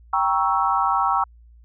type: chord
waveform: sine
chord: G diminished seventh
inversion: none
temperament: equal with one note detuned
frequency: 784 / 944.3 / 1108.7 / 1318.5 Hz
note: G5 / Bb5 / Db6 / Fb6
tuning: 0 / +22 / 0 / 0 cents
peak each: -23 dBFS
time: 0.13-1.24 s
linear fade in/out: 5 ms
effects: added 58 Hz sine -46 dBFS peak until 1.64 s